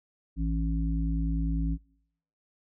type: harmonic tone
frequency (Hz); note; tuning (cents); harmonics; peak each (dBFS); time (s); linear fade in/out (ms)
55; A1; 0; 1 / 3 / 5; -27 / -32 / -34; 0.36-1.78; 50
effects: noise-tail reverb RT60 0.7 s tail -24 dB re dry